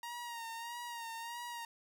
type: tone with vibrato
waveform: sawtooth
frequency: 936 Hz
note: A#5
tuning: 7 cents sharp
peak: -38 dBFS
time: 0.03-1.65 s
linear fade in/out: 2 ms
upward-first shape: sine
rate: 1.6 Hz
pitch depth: 46 cents each way
effects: none